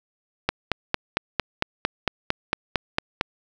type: click train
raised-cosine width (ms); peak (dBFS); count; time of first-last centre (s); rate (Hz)
0.3; -4; 13; 0.49-3.211; 4.41
effects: none